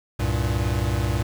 square tone cluster, 65.9 / 97.6 / 116.3 Hz, C2 / G2 / A#2, +13 / -7 / -4 cents, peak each -26 dBFS, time 0.19-1.23 s, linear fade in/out 10 ms, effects 8-bit

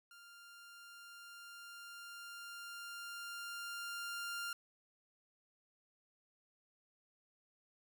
sawtooth tone with level ramp, 1396.9 Hz, F6, in tune, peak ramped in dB -53 to -36 dBFS, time 0.11-4.53 s, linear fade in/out 2 ms, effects none

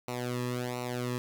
sawtooth tone with flanger, 123.47 Hz, B2, in tune, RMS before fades -34 dBFS, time 0.08-1.18 s, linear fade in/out 0 ms, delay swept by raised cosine 0.6 to 1.37 ms, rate 1.4 Hz, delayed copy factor -0.9, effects none

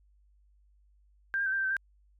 sine tone with pitch steps, 1586 / 1608 / 1537 / 1585 / 1566 / 1538 / 1586 Hz, G6 / G6 / G6 / G6 / G6 / G6 / G6, +20 / +44 / -35 / +19 / -2 / -33 / +20 cents, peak -27 dBFS, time 1.34-1.767 s, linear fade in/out 0 ms, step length 61 ms, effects added 50 Hz sine -61 dBFS peak until 2.19 s

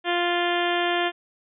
harmonic tone, 349.2 Hz, F4, in tune, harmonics 1 / 2 / 3 / 4 / 5 / 6 / 7 / 8 / 9 / 10, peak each -26 / -26 / -32 / -33 / -29 / -35 / -35 / -35 / -32 / -37 dBFS, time 0.04-1.12 s, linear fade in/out 50 ms, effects none

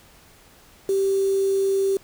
sine tone with quantisation, 390 Hz, G4, 9 cents flat, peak -18 dBFS, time 0.89-1.97 s, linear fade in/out 2 ms, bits 6, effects pink hiss -52 dBFS RMS until 2.03 s

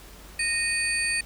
sine tone cluster, 1852 / 2485 / 4557 / 9000 Hz, A#6 / D#7 / C#8 / C#9, -12 / -3 / +47 / +25 cents, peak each -29 / -27 / -31 / -30 dBFS, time 0.39-1.21 s, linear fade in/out 5 ms, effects added 49 Hz sine -46 dBFS peak until 1.25 s + pink hiss -48 dBFS RMS until 1.25 s

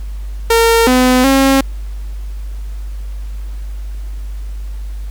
sawtooth tone with pitch steps, 458.7 / 253.4 / 270.4 Hz, A#4 / B3 / C#4, -28 / +45 / -43 cents, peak -4 dBFS, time 0.5-1.61 s, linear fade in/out 5 ms, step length 370 ms, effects added 50 Hz sine -21 dBFS peak until 5.1 s + pink hiss -45 dBFS RMS until 5.1 s

